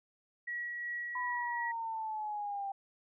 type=tone with tremolo; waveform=sine; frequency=1920 Hz; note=B6; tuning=49 cents flat; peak=-35 dBFS; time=0.47-1.72 s; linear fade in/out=10 ms; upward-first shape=sine; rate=2.7 Hz; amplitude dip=25%
type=linear sweep; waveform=sine; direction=down; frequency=1004 to 784 Hz; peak=-35 dBFS; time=1.15-2.72 s; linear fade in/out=5 ms
effects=none

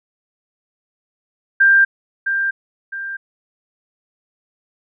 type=tone with echo; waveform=sine; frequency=1587 Hz; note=G6; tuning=21 cents sharp; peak=-8 dBFS; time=1.6-1.85 s; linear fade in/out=10 ms; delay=660 ms; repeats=2; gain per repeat=-8 dB; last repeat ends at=3.17 s; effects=none

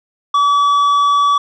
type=tone with tanh clipping; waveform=triangle; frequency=1145 Hz; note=D6; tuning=44 cents flat; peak=-11 dBFS; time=0.34-1.38 s; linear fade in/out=5 ms; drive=11 dB; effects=none

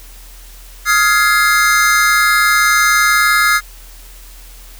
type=chord; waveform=square; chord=F minor seventh; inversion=third; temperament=just; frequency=1257.2 / 1396.9 / 1676.3 / 2095 Hz; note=Eb6 / F6 / Ab6 / C7; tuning=+18 / 0 / +16 / +2 cents; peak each=-16 dBFS; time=0.85-3.61 s; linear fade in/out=50 ms; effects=added 41 Hz sine -35 dBFS peak until 4.79 s + white hiss -41 dBFS RMS until 4.79 s

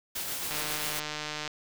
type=noise with tremolo; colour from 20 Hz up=white; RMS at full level=-33 dBFS; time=0.15-1 s; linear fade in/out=10 ms; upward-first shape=triangle; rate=7.4 Hz; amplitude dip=35%
type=click train; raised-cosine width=0.2 ms; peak=-17 dBFS; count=147; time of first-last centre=0.51-1.477 s; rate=151 Hz
effects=none

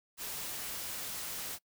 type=noise; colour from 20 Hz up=white; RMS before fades=-40 dBFS; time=0.17-1.59 s; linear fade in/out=50 ms; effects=noise-tail reverb RT60 0.1 s tail -24 dB re dry

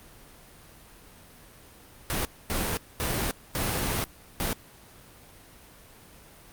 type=noise bursts at uneven times; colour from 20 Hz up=pink; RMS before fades=-28 dBFS; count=5; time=2.1-2.25 / 2.5-2.77 / 3-3.31 / 3.55-4.04 / 4.4-4.53 s; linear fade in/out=0 ms; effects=pink hiss -51 dBFS RMS until 6.52 s + Opus 32 kbps

